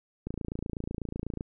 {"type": "click train", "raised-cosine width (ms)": 3, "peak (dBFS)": -21, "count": 33, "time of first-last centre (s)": [0.27, 1.409], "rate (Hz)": 28.1, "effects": []}